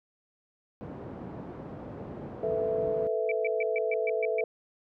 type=band-pass noise; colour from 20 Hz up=pink; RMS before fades=-41 dBFS; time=0.81-3.07 s; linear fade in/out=0 ms; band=120 to 630 Hz; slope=12 dB/octave
type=chord; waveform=sine; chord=A suspended second; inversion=none; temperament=equal; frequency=440 / 493.9 / 659.3 Hz; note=A4 / B4 / E5; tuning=0 / 0 / 0 cents; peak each=-29 / -32 / -31 dBFS; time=2.43-4.44 s; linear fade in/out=2 ms
type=tone bursts; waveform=sine; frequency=2312 Hz; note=D7; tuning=28 cents flat; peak=-30 dBFS; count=8; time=3.29-4.408 s; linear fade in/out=2 ms; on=26 ms; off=130 ms
effects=none